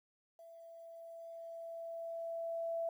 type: tone with level ramp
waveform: sine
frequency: 666 Hz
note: E5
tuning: 18 cents sharp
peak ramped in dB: -53 to -34 dBFS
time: 0.39-2.89 s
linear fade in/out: 2 ms
effects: 12-bit